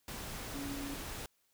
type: tone in noise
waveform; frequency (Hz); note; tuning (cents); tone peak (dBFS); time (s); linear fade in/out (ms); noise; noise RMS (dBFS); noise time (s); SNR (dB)
sine; 280.6; C#4; +21; -40; 0.54-0.94; 2; pink; -43; 0.08-1.26; 0
effects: white hiss -75 dBFS RMS until 1.53 s